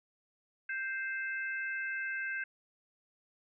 harmonic tone, 523.3 Hz, C5, in tune, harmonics 3 / 4 / 5, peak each -35 / -42 / -44 dBFS, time 0.69-2.44 s, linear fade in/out 5 ms, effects none

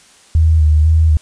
sine tone with vibrato, 78.3 Hz, D#2, 11 cents sharp, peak -7 dBFS, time 0.35-1.17 s, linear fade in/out 0 ms, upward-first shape square, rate 2 Hz, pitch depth 36 cents each way, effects white hiss -46 dBFS RMS until 1.21 s + resampled to 22050 Hz

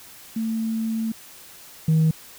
sine tone pair in turn, 223.5 / 158.77 Hz, A3 / D#3, +27 / +35 cents, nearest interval tritone, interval 592 cents, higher first, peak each -22 / -13 dBFS, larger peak second, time 0.36-1.12 / 1.88-2.11 s, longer first, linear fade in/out 5 ms, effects tanh soft clip ceiling -13 dBFS + white hiss -45 dBFS RMS until 2.38 s

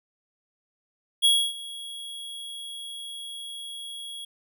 square tone with ADSR envelope, 3322 Hz, G#7, in tune, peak -16 dBFS, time 1.22-4.25 s, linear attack 29 ms, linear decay 280 ms, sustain -20 dB, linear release 6 ms, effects none

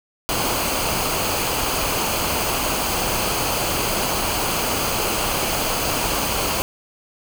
pink noise with comb filter, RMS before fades -22 dBFS, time 0.29-6.62 s, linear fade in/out 0 ms, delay 0.54 ms, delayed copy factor -0.5, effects none

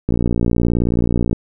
click train, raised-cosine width 3 ms, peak -4 dBFS, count 74, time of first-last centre 0.09-1.329 s, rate 58.9 Hz, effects none

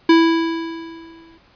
square tone with exponential decay, 329.6 Hz, E4, in tune, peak -8 dBFS, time 0.09-1.38 s, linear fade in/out 5 ms, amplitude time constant 280 ms, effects pink hiss -53 dBFS RMS until 1.55 s + resampled to 11025 Hz

